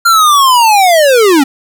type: linear sweep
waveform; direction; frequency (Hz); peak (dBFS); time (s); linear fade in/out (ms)
square; down; 1396.9 to 260.1; -5; 0.05-1.44; 10
effects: none